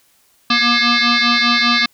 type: tone with frequency modulation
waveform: sine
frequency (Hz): 1190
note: D6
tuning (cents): +22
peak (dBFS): -11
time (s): 0.5-1.86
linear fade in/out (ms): 5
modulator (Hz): 477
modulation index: 7.3
effects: white hiss -56 dBFS RMS until 1.93 s